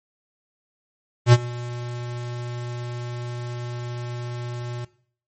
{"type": "tone with ADSR envelope", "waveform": "square", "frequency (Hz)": 120.9, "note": "B2", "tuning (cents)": -36, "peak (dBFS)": -8, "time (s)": [1.26, 4.85], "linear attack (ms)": 67, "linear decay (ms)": 41, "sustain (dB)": -22, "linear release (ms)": 7, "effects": ["noise-tail reverb RT60 0.5 s tail -18 dB re dry", "MP3 32 kbps"]}